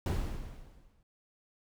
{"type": "noise with exponential decay", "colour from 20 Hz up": "brown", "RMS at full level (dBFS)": -27, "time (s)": [0.06, 1.03], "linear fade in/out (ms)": 2, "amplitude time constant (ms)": 210, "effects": []}